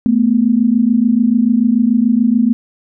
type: tone pair together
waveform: sine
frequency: 219.7 / 246.6 Hz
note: A3 / B3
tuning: -2 / -2 cents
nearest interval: major second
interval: 200 cents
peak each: -12 dBFS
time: 0.06-2.53 s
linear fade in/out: 0 ms
effects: none